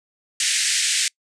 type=band-pass noise; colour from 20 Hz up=white; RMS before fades=-21 dBFS; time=0.4-1.08 s; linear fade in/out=2 ms; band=1700 to 9000 Hz; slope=48 dB/octave; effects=noise-tail reverb RT60 0.1 s tail -26 dB re dry